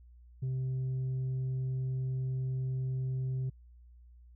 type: tone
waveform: sine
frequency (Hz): 130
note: C3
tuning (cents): -11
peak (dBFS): -28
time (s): 0.42-3.5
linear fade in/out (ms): 10
effects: tanh soft clip ceiling -30 dBFS + added 60 Hz sine -53 dBFS peak until 4.35 s